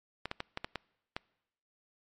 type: clicks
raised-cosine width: 0.3 ms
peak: -19 dBFS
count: 7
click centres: 0.256 / 0.314 / 0.404 / 0.574 / 0.645 / 0.757 / 1.165 s
effects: noise-tail reverb RT60 0.9 s tail -25 dB re dry + MP3 48 kbps